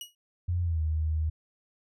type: tone with exponential decay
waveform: sawtooth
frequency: 2903 Hz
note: F#7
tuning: 34 cents flat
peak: -31 dBFS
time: 0.01-0.15 s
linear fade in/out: 2 ms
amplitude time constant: 29 ms
type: tone with pitch glide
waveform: sine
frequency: 88 to 78.4 Hz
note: F2 to D#2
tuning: +14 to +14 cents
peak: -25 dBFS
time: 0.48-1.3 s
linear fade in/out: 10 ms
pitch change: -200 cents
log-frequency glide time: 0.62-0.81 s
effects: none